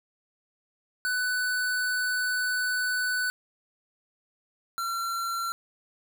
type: tone pair in turn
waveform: square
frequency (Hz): 1495 / 1363.5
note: F#6 / F6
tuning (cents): +17 / -42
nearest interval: major second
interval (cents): 159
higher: first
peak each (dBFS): -26 / -29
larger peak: first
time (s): 1.05-3.3 / 4.78-5.52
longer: first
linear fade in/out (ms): 0
effects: 9-bit